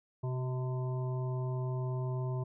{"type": "harmonic tone with a mistuned harmonic", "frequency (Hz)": 128.3, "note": "C3", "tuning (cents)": -34, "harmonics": [1, 3, 5, 7, 8], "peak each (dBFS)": [-32, -42, -46, -49, -50], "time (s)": [0.23, 2.44], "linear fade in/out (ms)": 10, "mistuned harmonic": 3, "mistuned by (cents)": -26, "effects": []}